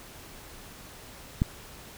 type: click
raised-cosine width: 5 ms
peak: -10 dBFS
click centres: 1.419 s
effects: pink hiss -47 dBFS RMS until 1.97 s